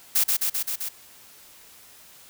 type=noise with echo; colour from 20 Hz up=blue; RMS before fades=-20 dBFS; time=0.15-0.24 s; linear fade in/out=10 ms; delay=130 ms; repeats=5; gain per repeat=-2 dB; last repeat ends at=0.89 s; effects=white hiss -50 dBFS RMS until 2.29 s